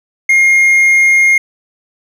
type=tone; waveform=triangle; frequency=2133 Hz; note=C7; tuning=33 cents sharp; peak=-4 dBFS; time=0.29-1.38 s; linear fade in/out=5 ms; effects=none